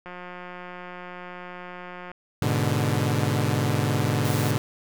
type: click train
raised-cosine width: 0.5 ms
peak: -24 dBFS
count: 369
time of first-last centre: 0.06-2.116 s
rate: 179 Hz
type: chord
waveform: sawtooth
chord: G# diminished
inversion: none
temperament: equal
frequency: 103.83 / 123.47 / 146.83 Hz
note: G#2 / B2 / D3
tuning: 0 / 0 / 0 cents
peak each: -22 dBFS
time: 2.42-4.58 s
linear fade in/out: 0 ms
type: noise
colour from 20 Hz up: white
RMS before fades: -36 dBFS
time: 4.25-4.51 s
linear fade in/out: 0 ms
effects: none